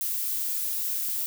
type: noise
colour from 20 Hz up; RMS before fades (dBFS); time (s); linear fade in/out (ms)
violet; -29; 0.01-1.26; 0
effects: none